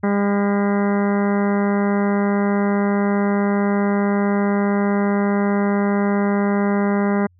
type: harmonic tone with a mistuned harmonic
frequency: 201.7 Hz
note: G3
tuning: 50 cents sharp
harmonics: 1 / 2 / 3 / 4 / 5 / 6 / 7 / 8 / 9 / 10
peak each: -17 / -23 / -27 / -29 / -31 / -33 / -34 / -35 / -36 / -37 dBFS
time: 0.03-7.27 s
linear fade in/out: 10 ms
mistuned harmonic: 9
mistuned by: +68 cents
effects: added 89 Hz sine -52 dBFS peak until 7.39 s